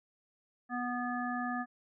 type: harmonic tone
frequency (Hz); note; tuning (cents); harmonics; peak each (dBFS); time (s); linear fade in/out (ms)
245.3; B3; -12; 1 / 3 / 5 / 7; -36 / -38 / -40 / -40; 0.69-1.66; 50
effects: none